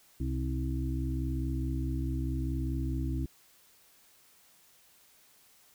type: harmonic tone with a mistuned harmonic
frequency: 64.7 Hz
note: C2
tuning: 19 cents flat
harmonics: 1 / 2 / 4 / 5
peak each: -32 / -35 / -38 / -39 dBFS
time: 0.2-3.26 s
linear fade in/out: 5 ms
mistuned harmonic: 4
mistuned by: +26 cents
effects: white hiss -62 dBFS RMS until 5.74 s